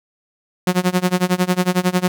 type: tone with tremolo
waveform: sawtooth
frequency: 181.3 Hz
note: F#3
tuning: 35 cents flat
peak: -8 dBFS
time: 0.67-2.08 s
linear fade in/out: 2 ms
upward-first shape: sine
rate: 11 Hz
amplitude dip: 95%
effects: none